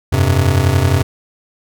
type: chord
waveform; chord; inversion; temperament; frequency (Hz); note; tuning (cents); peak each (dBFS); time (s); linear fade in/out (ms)
square; F suspended second; none; just; 87.31 / 98.22 / 130.96; F2 / G2 / C3; 0 / +4 / +2; -16; 0.12-1.03; 10
effects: none